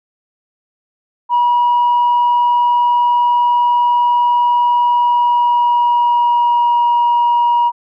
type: tone with pitch glide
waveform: sine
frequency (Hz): 965 to 955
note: B5 to A#5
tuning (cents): -40 to +42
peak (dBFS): -8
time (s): 1.29-7.72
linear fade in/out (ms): 50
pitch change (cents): -18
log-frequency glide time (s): 4.91-6.84
effects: tanh soft clip ceiling -7 dBFS